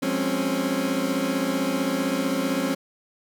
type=chord; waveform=30% pulse; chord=Db major seventh; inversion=first; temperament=equal with one note detuned; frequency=178.7 / 207.7 / 261.6 / 277.2 Hz; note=F3 / Ab3 / C4 / Db4; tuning=+40 / 0 / 0 / 0 cents; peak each=-29 / -29 / -24 / -24 dBFS; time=0.02-2.75 s; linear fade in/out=10 ms; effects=none